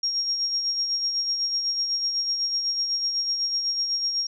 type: tone with tremolo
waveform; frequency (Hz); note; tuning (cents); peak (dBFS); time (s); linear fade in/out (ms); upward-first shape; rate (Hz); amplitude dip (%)
sine; 5580; F8; -2; -21; 0.03-4.27; 5; sine; 8; 45
effects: none